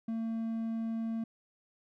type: tone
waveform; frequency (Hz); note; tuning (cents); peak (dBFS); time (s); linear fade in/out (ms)
triangle; 226; A3; +47; -30; 0.08-1.24; 5
effects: none